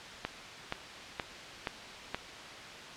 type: click train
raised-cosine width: 0.3 ms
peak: -16 dBFS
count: 5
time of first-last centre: 0.25-2.146 s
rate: 2.11 Hz
effects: white hiss -45 dBFS RMS until 2.96 s + low-pass 4000 Hz 12 dB/octave